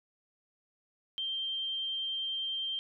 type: tone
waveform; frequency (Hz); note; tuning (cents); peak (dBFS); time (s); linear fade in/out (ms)
sine; 3155; G7; +10; -32; 1.18-2.79; 0
effects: none